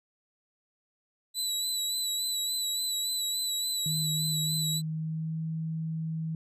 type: tone with vibrato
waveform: 25% pulse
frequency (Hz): 3951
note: B7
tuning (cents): 0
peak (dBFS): -24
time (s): 1.34-4.82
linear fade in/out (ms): 50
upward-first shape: sine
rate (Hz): 3.5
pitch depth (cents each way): 36
type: tone with pitch glide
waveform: sine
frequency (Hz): 155.56 to 160.67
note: D#3 to E3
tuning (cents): 0 to -44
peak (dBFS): -30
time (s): 3.86-6.35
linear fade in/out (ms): 2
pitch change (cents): +56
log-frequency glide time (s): 4.47-5.41
effects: none